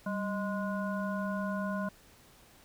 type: harmonic tone with a mistuned harmonic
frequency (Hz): 207.7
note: G#3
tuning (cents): 0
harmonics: 1 / 3 / 5 / 7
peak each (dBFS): -33 / -38 / -40 / -41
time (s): 0.06-1.89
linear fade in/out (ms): 5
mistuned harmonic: 1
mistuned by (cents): -110
effects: pink hiss -59 dBFS RMS until 2.64 s